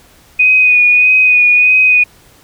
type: tone with vibrato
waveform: sine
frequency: 2485 Hz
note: D#7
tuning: 3 cents flat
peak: -5 dBFS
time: 0.39-2.04 s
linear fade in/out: 10 ms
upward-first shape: sine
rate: 1.6 Hz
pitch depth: 24 cents each way
effects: pink hiss -45 dBFS RMS until 2.43 s

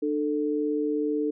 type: tone pair together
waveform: sine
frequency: 300 / 442 Hz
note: D4 / A4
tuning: +37 / +8 cents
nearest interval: perfect fifth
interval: 671 cents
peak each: -26 / -27 dBFS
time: 0.02-1.31 s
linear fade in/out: 10 ms
effects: none

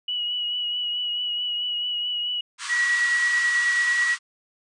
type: tone with vibrato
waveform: sine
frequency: 2925 Hz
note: F#7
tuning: 21 cents flat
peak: -24 dBFS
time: 0.08-2.41 s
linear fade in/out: 5 ms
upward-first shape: triangle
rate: 4.6 Hz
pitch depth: 28 cents each way
type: band-pass noise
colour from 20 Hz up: pink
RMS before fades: -33 dBFS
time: 2.58-4.19 s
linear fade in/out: 50 ms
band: 1000 to 9200 Hz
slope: 96 dB/octave
type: tone with tremolo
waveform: sine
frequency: 1924 Hz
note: B6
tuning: 46 cents flat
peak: -18 dBFS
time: 2.68-4.17 s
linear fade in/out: 50 ms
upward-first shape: square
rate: 9.2 Hz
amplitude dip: 25%
effects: none

